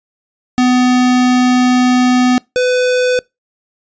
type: tone pair in turn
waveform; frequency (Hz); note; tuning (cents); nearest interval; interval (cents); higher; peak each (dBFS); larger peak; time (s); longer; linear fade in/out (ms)
square; 250.4 / 500.8; B3 / B4; +24 / +24; octave; 1200; second; -9 / -11; first; 0.58-2.38 / 2.56-3.19; first; 0
effects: noise-tail reverb RT60 0.2 s tail -25 dB re dry + resampled to 16000 Hz